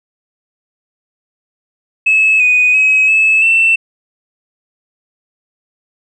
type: tone with pitch steps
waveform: sine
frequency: 2592 / 2488 / 2549 / 2601 / 2678 Hz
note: E7 / D#7 / D#7 / E7 / E7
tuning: -30 / -1 / +41 / -24 / +27 cents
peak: -6 dBFS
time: 2.06-3.76 s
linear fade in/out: 10 ms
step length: 340 ms
effects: tanh soft clip ceiling -3 dBFS